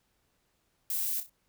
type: noise with echo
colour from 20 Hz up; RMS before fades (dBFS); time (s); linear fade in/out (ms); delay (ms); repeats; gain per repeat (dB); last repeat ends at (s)
violet; -32; 0.9-1.2; 2; 32; 3; -9; 1.296
effects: pink hiss -74 dBFS RMS until 1.48 s